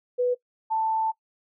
sine tone pair in turn, 493.9 / 884.9 Hz, B4 / A5, 0 / +10 cents, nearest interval minor seventh, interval 1010 cents, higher second, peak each -20 / -22 dBFS, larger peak first, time 0.18-0.35 / 0.7-1.12 s, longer second, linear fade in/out 20 ms, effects noise-tail reverb RT60 0.1 s tail -20 dB re dry

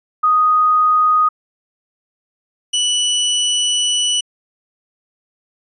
sine / sawtooth tone pair in turn, 1244.5 / 2960 Hz, D#6 / F#7, 0 / 0 cents, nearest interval octave + minor third, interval 1500 cents, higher second, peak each -10 / -11 dBFS, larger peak first, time 0.23-1.29 / 2.73-4.21 s, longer second, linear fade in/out 10 ms, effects resampled to 24000 Hz

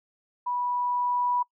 sine tone with level ramp, 980 Hz, B5, 14 cents flat, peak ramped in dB -26 to -22 dBFS, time 0.46-1.43 s, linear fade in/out 10 ms, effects noise-tail reverb RT60 0.1 s tail -24 dB re dry

